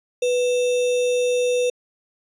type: tone with sample-and-hold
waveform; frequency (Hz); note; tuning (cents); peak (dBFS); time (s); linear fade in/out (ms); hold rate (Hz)
sine; 493.9; B4; 0; -17; 0.22-1.7; 5; 3150
effects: resampled to 22050 Hz